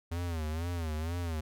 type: tone with vibrato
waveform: square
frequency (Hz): 82.1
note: E2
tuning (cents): -6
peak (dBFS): -33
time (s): 0.11-1.41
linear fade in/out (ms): 10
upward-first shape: sine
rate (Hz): 2.1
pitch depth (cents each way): 120
effects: none